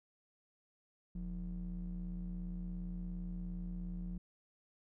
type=ring-modulated tone; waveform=triangle; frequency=68.8 Hz; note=C#2; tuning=12 cents flat; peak=-34 dBFS; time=1.15-4.18 s; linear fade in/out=5 ms; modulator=109 Hz; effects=none